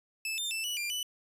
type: tone with pitch steps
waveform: sawtooth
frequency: 2624 / 3598 / 2653 / 2946 / 2386 / 2980 Hz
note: E7 / A7 / E7 / F#7 / D7 / F#7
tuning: -9 / +38 / +10 / -8 / +27 / +12 cents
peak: -29 dBFS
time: 0.25-1.03 s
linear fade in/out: 2 ms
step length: 130 ms
effects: resampled to 32000 Hz